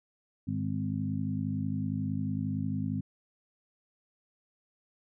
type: harmonic tone with a mistuned harmonic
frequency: 51 Hz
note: G#1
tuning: 31 cents flat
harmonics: 2 / 3 / 4 / 5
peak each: -35 / -35 / -35 / -35 dBFS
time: 0.47-3.01 s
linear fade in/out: 10 ms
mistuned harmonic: 5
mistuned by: +28 cents
effects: none